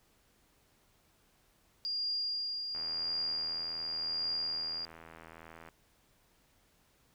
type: tone with tremolo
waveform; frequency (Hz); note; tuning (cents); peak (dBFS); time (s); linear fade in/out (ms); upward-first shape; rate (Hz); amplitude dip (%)
sine; 4812; D8; +41; -31; 1.85-4.85; 0; triangle; 0.92; 45
type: click train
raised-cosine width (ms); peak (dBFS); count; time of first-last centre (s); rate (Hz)
0.5; -35; 241; 2.75-5.688; 81.7
effects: pink hiss -69 dBFS RMS until 7.14 s